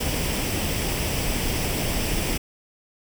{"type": "noise with comb filter", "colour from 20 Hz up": "pink", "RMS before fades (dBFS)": -25, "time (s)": [0, 2.38], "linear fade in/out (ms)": 10, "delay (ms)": 0.37, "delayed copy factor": 0.5, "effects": []}